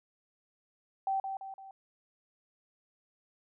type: tone with echo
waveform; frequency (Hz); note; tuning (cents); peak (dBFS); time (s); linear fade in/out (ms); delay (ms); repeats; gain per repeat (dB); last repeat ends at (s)
sine; 775; G5; -20; -28; 1.07-1.2; 2; 170; 3; -6; 1.71
effects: none